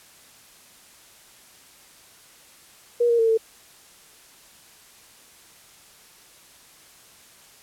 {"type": "tone with pitch steps", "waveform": "sine", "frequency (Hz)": [477.8, 468.8, 452.3, 447], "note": ["A#4", "A#4", "A4", "A4"], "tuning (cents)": [43, 10, 48, 27], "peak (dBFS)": -16, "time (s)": [3, 3.376], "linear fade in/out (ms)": 10, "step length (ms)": 94, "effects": ["white hiss -51 dBFS RMS until 7.62 s", "low-pass 12000 Hz 12 dB/octave"]}